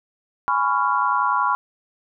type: chord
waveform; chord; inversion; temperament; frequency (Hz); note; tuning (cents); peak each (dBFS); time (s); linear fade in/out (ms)
sine; C# dominant seventh; second; just; 831.5 / 997.9 / 1108.7 / 1385.9; G#5 / B5 / C#6 / E#6; +2 / +18 / 0 / -14; -26 / -21 / -22 / -24; 0.48-1.55; 0
effects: none